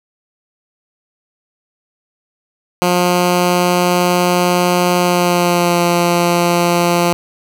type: tone with pitch glide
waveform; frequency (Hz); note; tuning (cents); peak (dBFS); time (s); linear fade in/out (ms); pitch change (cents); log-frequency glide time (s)
10% pulse; 177.9 to 173.44; F3 to F3; +32 to -12; -3; 2.82-7.13; 0; -44; 4.98-5.8
effects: none